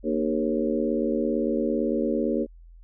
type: harmonic tone with a mistuned harmonic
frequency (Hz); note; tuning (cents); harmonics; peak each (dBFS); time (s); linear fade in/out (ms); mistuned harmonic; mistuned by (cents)
77.78; D#2; 0; 3 / 4 / 5 / 6 / 7; -27 / -28 / -29 / -30 / -30; 0.03-2.47; 50; 4; -51
effects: added 42 Hz sine -45 dBFS peak until 2.83 s